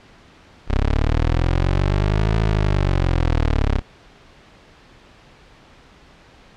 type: linear two-way sweep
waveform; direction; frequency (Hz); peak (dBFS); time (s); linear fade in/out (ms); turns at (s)
20% pulse; up then down; 32.7 to 55 to 32.7; -11; 0.67-3.82; 50; 2.38
effects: pink hiss -48 dBFS RMS until 6.56 s + low-pass 4000 Hz 12 dB/octave